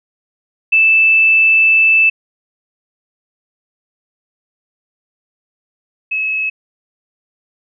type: tone pair in turn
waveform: sine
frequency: 2637 / 2581 Hz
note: E7 / E7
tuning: 0 / -37 cents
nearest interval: unison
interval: 37 cents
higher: first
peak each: -7 / -15 dBFS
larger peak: first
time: 0.72-2.1 / 6.11-6.5 s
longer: first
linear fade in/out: 10 ms
effects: none